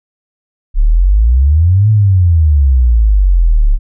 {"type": "exponential two-way sweep", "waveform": "sine", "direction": "up then down", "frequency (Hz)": [33.53, 110, 33.53], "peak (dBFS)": -5, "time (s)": [0.74, 3.79], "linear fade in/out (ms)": 50, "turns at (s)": 1.9, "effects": []}